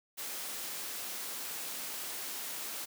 white high-pass noise, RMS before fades -40 dBFS, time 0.17-2.86 s, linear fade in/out 20 ms, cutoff 210 Hz, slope 12 dB/octave, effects none

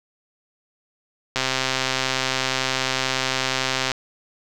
click train, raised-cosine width 0.2 ms, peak -4 dBFS, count 336, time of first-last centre 1.36-3.917 s, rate 131 Hz, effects none

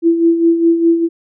sine tone with tremolo, 334.2 Hz, E4, 24 cents sharp, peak -6 dBFS, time 0.02-1.09 s, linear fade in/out 50 ms, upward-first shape sine, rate 4.9 Hz, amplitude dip 60%, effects none

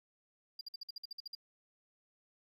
triangle tone bursts, 4800 Hz, D8, 37 cents sharp, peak -39 dBFS, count 11, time 0.59-1.351 s, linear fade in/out 5 ms, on 21 ms, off 53 ms, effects tanh soft clip ceiling -35 dBFS

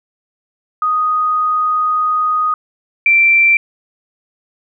sine tone pair in turn, 1244.5 / 2349 Hz, D#6 / D7, 0 / 0 cents, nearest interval major seventh, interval 1100 cents, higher second, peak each -12 / -7 dBFS, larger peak second, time 0.82-2.54 / 3.06-3.57 s, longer first, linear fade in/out 2 ms, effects none

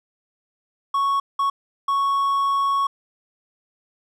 triangle tone bursts at uneven times, 1108.7 Hz, C#6, in tune, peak -16 dBFS, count 3, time 0.94-1.2 / 1.39-1.5 / 1.88-2.87 s, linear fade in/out 5 ms, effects none

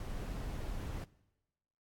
brown noise, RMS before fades -40 dBFS, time 0-1.04 s, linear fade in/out 2 ms, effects noise-tail reverb RT60 1.0 s tail -20 dB re dry + AAC 64 kbps

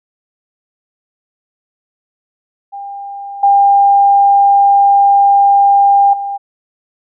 sine tone with level steps, 800 Hz, G5, 35 cents sharp, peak -23 / -5 / -17 dBFS, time 2.72-6.38 s, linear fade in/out 20 ms, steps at 3.43 / 6.13 s, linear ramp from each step 5 ms, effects none

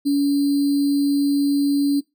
sine tone with sample-and-hold, 283.4 Hz, C#4, 38 cents sharp, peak -15 dBFS, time 0.05-2.01 s, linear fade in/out 20 ms, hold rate 4410 Hz, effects noise-tail reverb RT60 0.2 s tail -21 dB re dry

